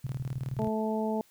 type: tone with tremolo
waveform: sine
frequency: 130 Hz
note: C3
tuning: 11 cents flat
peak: -29 dBFS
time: 0.04-0.68 s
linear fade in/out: 5 ms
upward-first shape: square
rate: 19 Hz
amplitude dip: 80%
type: harmonic tone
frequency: 218.1 Hz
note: A3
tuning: 15 cents flat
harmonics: 1 / 2 / 3 / 4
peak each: -30 / -33 / -35 / -36 dBFS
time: 0.59-1.21 s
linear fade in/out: 0 ms
effects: white hiss -63 dBFS RMS until 1.3 s